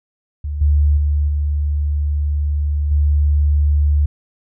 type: tone with level steps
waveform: sine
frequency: 73.42 Hz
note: D2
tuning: in tune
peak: -20 / -10 / -13 / -15 / -11 dBFS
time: 0.44-4.06 s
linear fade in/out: 5 ms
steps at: 0.61 / 0.97 / 1.28 / 2.91 s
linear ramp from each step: 5 ms
effects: none